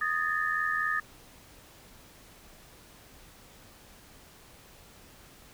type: tone cluster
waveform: sine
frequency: 1242 / 1725 / 1809 Hz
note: D#6 / A6 / A6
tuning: -3 / -35 / +48 cents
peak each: -31 dBFS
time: 0.01-1 s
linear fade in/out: 5 ms
effects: pink hiss -54 dBFS RMS until 5.53 s